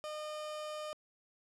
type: tone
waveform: 30% pulse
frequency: 609 Hz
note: D#5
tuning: 37 cents flat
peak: -37 dBFS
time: 0.04-0.93 s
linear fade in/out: 0 ms
effects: low-pass 9000 Hz 12 dB/octave